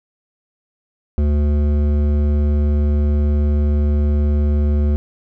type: tone with hard clipping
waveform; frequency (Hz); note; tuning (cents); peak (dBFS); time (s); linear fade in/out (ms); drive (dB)
sine; 73.42; D2; 0; -15; 1.18-4.96; 0; 12
effects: none